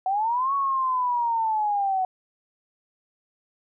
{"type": "linear two-way sweep", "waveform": "sine", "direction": "up then down", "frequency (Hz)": [740, 1120, 740], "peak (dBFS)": -21, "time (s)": [0.06, 2.05], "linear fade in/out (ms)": 2, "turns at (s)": 0.54, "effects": []}